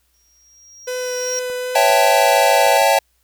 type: tone with exponential growth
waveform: triangle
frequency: 5640 Hz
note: F8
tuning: 16 cents sharp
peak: -19 dBFS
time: 0.14-1.39 s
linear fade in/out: 0 ms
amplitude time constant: 270 ms
type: tone with vibrato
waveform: 45% pulse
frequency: 501 Hz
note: B4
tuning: 25 cents sharp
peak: -22 dBFS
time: 0.87-2.78 s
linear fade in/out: 10 ms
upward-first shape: triangle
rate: 2.6 Hz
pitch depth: 10 cents each way
type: clicks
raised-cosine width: 1 ms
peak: -25 dBFS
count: 4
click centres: 1.5 / 1.902 / 2.665 / 2.816 s
type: chord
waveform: square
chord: A dominant seventh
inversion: first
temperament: equal with one note detuned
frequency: 554.4 / 659.3 / 781.7 / 880 Hz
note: C#5 / E5 / G5 / A5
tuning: 0 / 0 / -5 / 0 cents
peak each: -18 dBFS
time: 1.75-2.99 s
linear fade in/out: 5 ms
effects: added 60 Hz sine -64 dBFS peak until 3.23 s + white hiss -64 dBFS RMS until 3.23 s